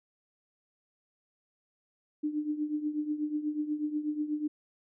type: tone with tremolo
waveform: sine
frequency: 300.5 Hz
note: D4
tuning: 40 cents sharp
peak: -26 dBFS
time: 2.23-4.48 s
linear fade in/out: 10 ms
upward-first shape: triangle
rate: 8.2 Hz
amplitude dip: 80%
effects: none